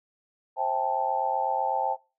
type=chord; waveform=sine; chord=A minor seventh; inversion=first; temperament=just; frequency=528 / 660 / 792 / 880 Hz; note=C5 / E5 / G5 / A5; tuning=+16 / +2 / +18 / 0 cents; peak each=-33 / -33 / -27 / -28 dBFS; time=0.56-1.97 s; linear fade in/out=50 ms; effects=noise-tail reverb RT60 0.3 s tail -22 dB re dry